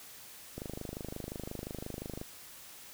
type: click train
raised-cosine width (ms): 2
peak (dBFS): -26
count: 43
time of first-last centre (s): 0.58-2.214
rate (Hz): 25.7
effects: white hiss -51 dBFS RMS until 2.93 s